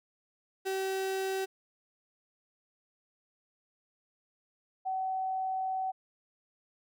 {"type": "tone pair in turn", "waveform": ["35% pulse", "sine"], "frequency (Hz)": [383.2, 757.2], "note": ["G4", "F#5"], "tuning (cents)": [-39, 40], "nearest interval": "octave", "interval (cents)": 1179, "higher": "second", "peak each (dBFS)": [-29, -30], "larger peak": "first", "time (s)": [[0.65, 1.46], [4.85, 5.92]], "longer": "second", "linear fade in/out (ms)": 20, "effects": []}